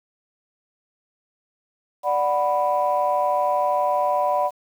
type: chord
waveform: sine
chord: B minor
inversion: first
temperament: equal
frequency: 587.3 / 740 / 987.8 Hz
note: D5 / F#5 / B5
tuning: 0 / 0 / 0 cents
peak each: -22 dBFS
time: 2.03-4.51 s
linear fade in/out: 50 ms
effects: tanh soft clip ceiling -10 dBFS + 8-bit